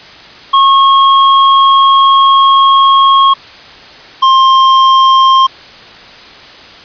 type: tone pair in turn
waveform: square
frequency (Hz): 1089 / 1059.8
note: C#6 / C6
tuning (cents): -31 / +22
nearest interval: unison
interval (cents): 47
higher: first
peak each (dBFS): -4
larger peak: neither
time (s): 0.53-3.34 / 4.22-5.47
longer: first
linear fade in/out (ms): 10
effects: white hiss -33 dBFS RMS until 6.84 s + resampled to 11025 Hz